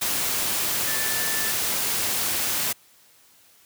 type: tone in noise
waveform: sine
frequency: 1760 Hz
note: A6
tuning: in tune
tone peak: -31 dBFS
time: 0.87-1.52 s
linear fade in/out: 10 ms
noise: white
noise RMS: -25 dBFS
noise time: 0.01-2.73 s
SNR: -9 dB
effects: white hiss -56 dBFS RMS until 3.65 s + high-pass 60 Hz 12 dB/octave